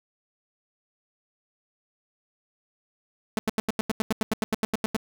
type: tone bursts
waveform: sawtooth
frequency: 218.8 Hz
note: A3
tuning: 9 cents flat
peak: -18 dBFS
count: 16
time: 3.37-4.965 s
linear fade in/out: 0 ms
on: 20 ms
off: 85 ms
effects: none